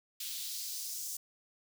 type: noise with high-pass filter sweep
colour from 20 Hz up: white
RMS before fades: -40 dBFS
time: 0.2-1.17 s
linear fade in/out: 5 ms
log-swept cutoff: 3400 to 6500 Hz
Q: 1.8
effects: none